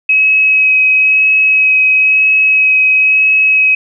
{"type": "tone with vibrato", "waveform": "sine", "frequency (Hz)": 2551, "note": "D#7", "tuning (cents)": 43, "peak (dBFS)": -6, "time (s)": [0.09, 3.75], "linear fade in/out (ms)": 5, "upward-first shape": "sine", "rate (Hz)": 1, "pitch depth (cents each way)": 10, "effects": []}